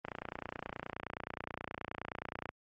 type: click train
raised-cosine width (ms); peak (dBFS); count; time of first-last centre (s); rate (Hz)
0.5; -23; 73; 0.05-2.491; 29.5
effects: high-pass 60 Hz 12 dB/octave + Opus 24 kbps